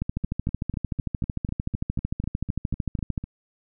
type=two click trains; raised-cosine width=5 ms; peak=-13 / -20 dBFS; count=43 / 13; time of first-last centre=0.02-3.178 / 0.24-3.24 s; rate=13.3 / 4 Hz; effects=none